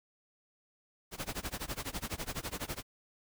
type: noise with tremolo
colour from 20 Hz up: pink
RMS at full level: -36 dBFS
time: 1.11-2.83 s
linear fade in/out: 50 ms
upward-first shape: sine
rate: 12 Hz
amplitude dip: 95%
effects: none